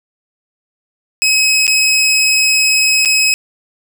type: tone with dropouts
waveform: 20% pulse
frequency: 2553 Hz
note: D#7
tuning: 44 cents sharp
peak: -5 dBFS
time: 1.22-3.34 s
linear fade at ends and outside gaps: 0 ms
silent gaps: 1.668-1.678 / 3.05-3.057 s
effects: none